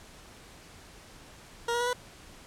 20% pulse tone with pitch steps, 470.1 / 478 / 486.1 / 494.3 Hz, A#4 / A#4 / B4 / B4, +15 / +43 / -28 / +1 cents, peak -22 dBFS, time 1.68-1.932 s, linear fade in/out 5 ms, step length 63 ms, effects pink hiss -51 dBFS RMS until 2.46 s + low-pass 10000 Hz 12 dB/octave

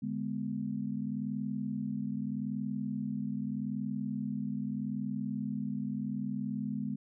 sine chord, G# diminished, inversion second, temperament equal with one note detuned, 146.83 / 207.7 / 248.5 Hz, D3 / G#3 / B3, 0 / 0 / +11 cents, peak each -40 / -35 / -37 dBFS, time 0.02-6.96 s, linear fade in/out 10 ms, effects none

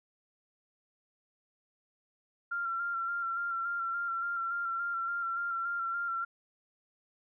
sine tone with vibrato, 1376 Hz, F6, 26 cents flat, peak -31 dBFS, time 2.51-6.25 s, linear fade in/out 10 ms, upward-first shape square, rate 3.5 Hz, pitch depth 24 cents each way, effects none

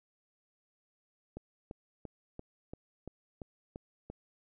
click train, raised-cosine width 2 ms, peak -29 dBFS, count 9, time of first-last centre 1.37-4.1 s, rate 2.93 Hz, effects none

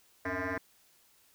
sine tone with frequency modulation, 659.3 Hz, E5, in tune, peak -30 dBFS, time 0.25-0.58 s, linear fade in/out 5 ms, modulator 186 Hz, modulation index 7, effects tanh soft clip ceiling -29 dBFS + white hiss -65 dBFS RMS until 1.34 s

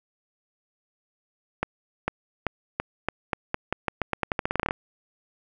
accelerating click train, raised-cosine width 0.5 ms, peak -9 dBFS, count 22, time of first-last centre 1.63-4.709 s, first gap 450 ms, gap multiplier 0.86, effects none

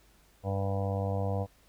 harmonic tone, 98.2 Hz, G2, 4 cents sharp, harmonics 1 / 2 / 3 / 5 / 6 / 7 / 8 / 9 / 10, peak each -30 / -38 / -44 / -36 / -40 / -39 / -43 / -49 / -47 dBFS, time 0.43-1.47 s, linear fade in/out 50 ms, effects added 50 Hz sine -64 dBFS peak until 1.68 s + pink hiss -64 dBFS RMS until 1.68 s

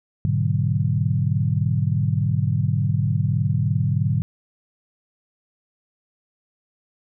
sine chord, G# half-diminished seventh, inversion none, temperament equal, 103.83 / 123.47 / 146.83 / 185 Hz, G#2 / B2 / D3 / F#3, 0 / 0 / 0 / 0 cents, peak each -22 / -24 / -22 / -28 dBFS, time 0.25-4.22 s, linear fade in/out 0 ms, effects none

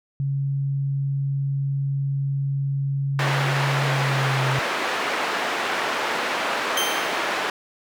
sine tone with pitch glide, 138.4 to 132.92 Hz, C#3 to C3, -2 to +28 cents, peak -21 dBFS, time 0.2-4.59 s, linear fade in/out 0 ms, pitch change -70 cents, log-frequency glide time 3.81-4.4 s
white band-pass noise, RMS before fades -25 dBFS, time 3.19-7.5 s, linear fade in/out 2 ms, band 340 to 1900 Hz, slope 12 dB/octave
sawtooth tone with exponential decay, 3136 Hz, G7, in tune, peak -17 dBFS, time 6.77-7.42 s, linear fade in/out 2 ms, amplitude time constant 140 ms
effects none

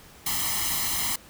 white noise with comb filter, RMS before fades -27 dBFS, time 0.26-1.16 s, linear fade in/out 5 ms, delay 0.98 ms, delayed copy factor +0.95, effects pink hiss -50 dBFS RMS until 1.29 s

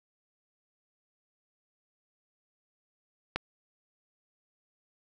click, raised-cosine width 0.3 ms, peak -13 dBFS, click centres 3.36 s, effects none

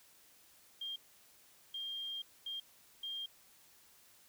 sine tone bursts at uneven times, 3206 Hz, G7, 38 cents sharp, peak -39 dBFS, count 4, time 0.81-0.96 / 1.74-2.22 / 2.46-2.6 / 3.03-3.26 s, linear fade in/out 5 ms, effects white hiss -64 dBFS RMS until 4.28 s

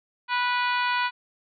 harmonic tone, 491.2 Hz, B4, 9 cents flat, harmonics 2 / 3 / 4 / 5 / 6 / 7 / 8 / 9, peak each -25 / -28 / -33 / -31 / -36 / -38 / -40 / -39 dBFS, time 0.28-1.11 s, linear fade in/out 50 ms, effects none

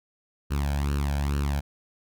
sawtooth tone with flanger, 71.1 Hz, C#2, 45 cents sharp, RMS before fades -26 dBFS, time 0.5-1.61 s, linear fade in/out 20 ms, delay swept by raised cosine 0.7 to 1.28 ms, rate 2.3 Hz, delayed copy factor +0.8, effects none

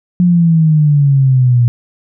sine exponential sweep, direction down, 180 to 118.4 Hz, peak -6 dBFS, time 0.2-1.68 s, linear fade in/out 0 ms, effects none

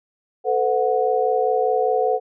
sine tone cluster, 442 / 507 / 734 Hz, A4 / B4 / F#5, +8 / +45 / -14 cents, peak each -21 dBFS, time 0.44-2.2 s, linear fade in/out 50 ms, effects none

